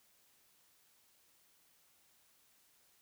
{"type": "silence", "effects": ["white hiss -70 dBFS RMS until 3.01 s"]}